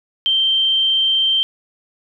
sine tone, 3136 Hz, G7, in tune, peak -13 dBFS, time 0.26-1.43 s, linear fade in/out 0 ms, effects 9-bit

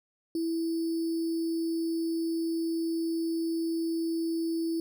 sine tone with sample-and-hold, 329.6 Hz, E4, in tune, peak -27 dBFS, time 0.35-4.8 s, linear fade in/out 2 ms, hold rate 4900 Hz, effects none

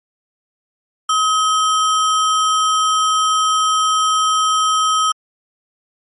sine tone with sample-and-hold, 1273 Hz, D#6, 39 cents sharp, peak -12 dBFS, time 1.09-5.12 s, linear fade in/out 5 ms, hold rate 4410 Hz, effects MP3 48 kbps

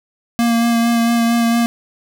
square tone with vibrato, 233.1 Hz, A#3, in tune, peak -13 dBFS, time 0.39-1.66 s, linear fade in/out 0 ms, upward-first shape sine, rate 4.4 Hz, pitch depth 16 cents each way, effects none

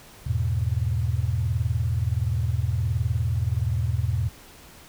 sine chord, E major, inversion none, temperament equal with one note detuned, 82.41 / 103.83 / 123.11 Hz, E2 / G#2 / B2, 0 / 0 / -5 cents, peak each -26 dBFS, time 0.26-4.29 s, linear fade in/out 10 ms, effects pink hiss -48 dBFS RMS until 4.88 s

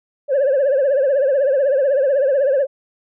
sine tone with vibrato, 548 Hz, C#5, 20 cents flat, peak -11 dBFS, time 0.28-2.67 s, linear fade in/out 50 ms, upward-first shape triangle, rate 16 Hz, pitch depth 140 cents each way, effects tanh soft clip ceiling -11 dBFS

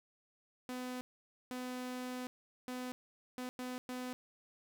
sawtooth tone bursts at uneven times, 251.5 Hz, B3, 32 cents sharp, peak -36 dBFS, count 6, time 0.69-1.01 / 1.51-2.27 / 2.68-2.92 / 3.38-3.49 / 3.59-3.78 / 3.89-4.13 s, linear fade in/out 0 ms, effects none

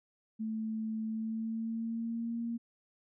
sine tone with pitch glide, 220 to 232.9 Hz, A3 to A#3, 0 to -1 cents, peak -33 dBFS, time 0.39-2.58 s, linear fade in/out 20 ms, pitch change +99 cents, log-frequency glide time 1.05-2.4 s, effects none

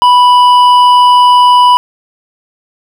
sine tone with hard clipping, 987 Hz, B5, 1 cent flat, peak -4 dBFS, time 0.02-1.77 s, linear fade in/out 0 ms, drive 7 dB, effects none

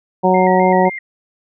harmonic tone, 185 Hz, F#3, in tune, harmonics 1 / 2 / 3 / 4 / 5, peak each -16 / -16 / -16 / -16 / -16 dBFS, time 0.23-0.9 s, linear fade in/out 20 ms
sine tone with vibrato, 2015 Hz, B6, 34 cents sharp, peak -24 dBFS, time 0.34-0.99 s, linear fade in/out 5 ms, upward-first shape square, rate 3.9 Hz, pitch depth 79 cents each way
effects none

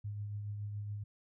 sine tone with tremolo, 103.4 Hz, G#2, 7 cents flat, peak -36 dBFS, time 0.04-1.04 s, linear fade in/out 10 ms, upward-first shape triangle, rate 7.1 Hz, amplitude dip 35%, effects none

